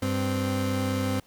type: tone pair together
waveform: 30% pulse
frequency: 98 / 260.2 Hz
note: G2 / C4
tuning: 0 / -9 cents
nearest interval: octave + perfect fourth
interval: 1691 cents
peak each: -25 dBFS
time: 0.02-1.2 s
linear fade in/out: 5 ms
effects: pink hiss -60 dBFS RMS until 1.26 s